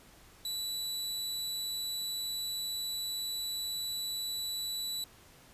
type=tone; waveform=sawtooth; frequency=3951 Hz; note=B7; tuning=in tune; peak=-31 dBFS; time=0.45-5.04 s; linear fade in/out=2 ms; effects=pink hiss -58 dBFS RMS until 5.53 s + resampled to 32000 Hz